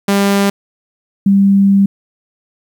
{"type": "tone pair in turn", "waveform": ["sawtooth", "sine"], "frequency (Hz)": [199.3, 197.35], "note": ["G3", "G3"], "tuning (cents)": [29, 12], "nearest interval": "unison", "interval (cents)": 17, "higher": "first", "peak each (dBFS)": -6, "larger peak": "neither", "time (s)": [[0.08, 0.5], [1.26, 1.86]], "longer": "second", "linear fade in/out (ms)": 5, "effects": ["8-bit"]}